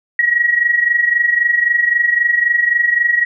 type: tone with amplitude modulation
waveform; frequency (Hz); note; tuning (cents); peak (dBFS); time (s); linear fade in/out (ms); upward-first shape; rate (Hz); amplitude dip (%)
sine; 1908; A#6; +40; -8; 0.19-3.25; 2; sine; 23.8; 70
effects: none